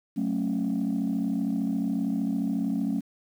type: chord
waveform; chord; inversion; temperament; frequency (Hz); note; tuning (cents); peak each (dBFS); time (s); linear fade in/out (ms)
sine; F# minor; none; equal with one note detuned; 185 / 220 / 273.5; F#3 / A3 / C#4; 0 / 0 / -23; -29 / -27 / -27; 0.16-3.01; 20
effects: tanh soft clip ceiling -20 dBFS + 9-bit